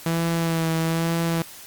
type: tone with vibrato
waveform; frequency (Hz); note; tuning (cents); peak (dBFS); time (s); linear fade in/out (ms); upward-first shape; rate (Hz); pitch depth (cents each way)
sawtooth; 164.81; E3; 0; -17; 0.06-1.42; 2; sine; 1.1; 25
effects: white hiss -42 dBFS RMS until 1.66 s + Opus 48 kbps